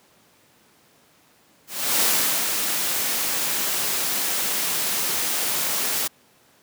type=noise with ADSR envelope; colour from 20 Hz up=white; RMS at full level=-19 dBFS; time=1.67-6.08 s; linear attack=340 ms; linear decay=440 ms; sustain=-5 dB; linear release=12 ms; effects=pink hiss -57 dBFS RMS until 6.62 s + high-pass 150 Hz 12 dB/octave